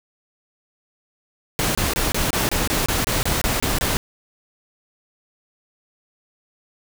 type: noise bursts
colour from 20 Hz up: pink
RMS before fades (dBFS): -21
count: 13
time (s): 1.59-3.97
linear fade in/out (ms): 0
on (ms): 160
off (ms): 25
effects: none